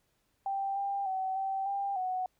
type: tone with pitch steps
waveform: sine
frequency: 785 / 795 / 759 / 774 / 795 / 741 Hz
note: G5 / G5 / F#5 / G5 / G5 / F#5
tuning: +2 / +24 / +44 / -22 / +24 / +2 cents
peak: -30 dBFS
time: 0.46-2.26 s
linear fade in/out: 2 ms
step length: 300 ms
effects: pink hiss -75 dBFS RMS until 2.39 s